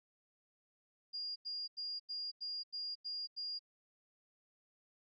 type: tone bursts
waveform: sine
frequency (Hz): 4828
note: D8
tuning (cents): +47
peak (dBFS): -39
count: 8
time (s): 1.13-3.593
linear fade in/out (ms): 20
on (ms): 230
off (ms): 89
effects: none